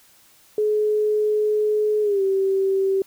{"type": "tone with pitch glide", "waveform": "sine", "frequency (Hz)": [424.4, 386.9], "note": ["G#4", "G4"], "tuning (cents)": [38, -23], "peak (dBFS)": -17, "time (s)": [0.58, 3.02], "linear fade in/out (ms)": 2, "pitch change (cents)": -161, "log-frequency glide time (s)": [2.02, 2.22], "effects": ["white hiss -54 dBFS RMS until 3.06 s"]}